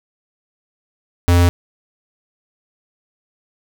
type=tone; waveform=square; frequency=87.31 Hz; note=F2; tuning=in tune; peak=-10 dBFS; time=1.28-1.49 s; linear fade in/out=0 ms; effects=none